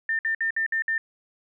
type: tone bursts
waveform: sine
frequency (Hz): 1800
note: A6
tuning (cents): +39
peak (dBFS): -22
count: 6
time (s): 0.09-0.98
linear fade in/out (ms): 2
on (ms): 100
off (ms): 58
effects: none